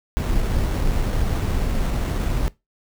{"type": "noise with sample-and-hold", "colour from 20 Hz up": "brown", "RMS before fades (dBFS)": -21, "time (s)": [0.17, 2.48], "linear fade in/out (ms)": 0, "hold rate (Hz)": 4900, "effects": ["noise-tail reverb RT60 0.2 s tail -20 dB re dry"]}